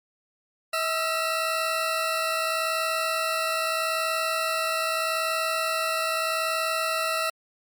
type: tone pair together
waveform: 20% pulse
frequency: 643.1 / 1347 Hz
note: E5 / E6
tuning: -43 / +37 cents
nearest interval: octave + minor second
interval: 1280 cents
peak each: -22 dBFS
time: 0.73-7.3 s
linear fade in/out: 5 ms
effects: MP3 96 kbps